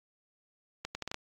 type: accelerating click train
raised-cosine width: 0.2 ms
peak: -19 dBFS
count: 6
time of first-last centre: 0.85-1.144 s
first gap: 100 ms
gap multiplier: 0.73
effects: AAC 64 kbps